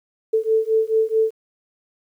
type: beating tone pair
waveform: sine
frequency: 440 / 444.6 Hz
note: A4 / A4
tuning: 0 / +18 cents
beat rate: 4.6 Hz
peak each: -19 dBFS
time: 0.33-1.31 s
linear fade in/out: 10 ms
effects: 9-bit